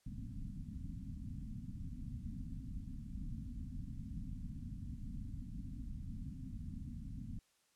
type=low-pass noise; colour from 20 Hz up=pink; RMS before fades=-45 dBFS; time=0.06-7.39 s; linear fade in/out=5 ms; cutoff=270 Hz; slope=96 dB/octave; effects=white hiss -75 dBFS RMS until 7.75 s + low-pass 10000 Hz 12 dB/octave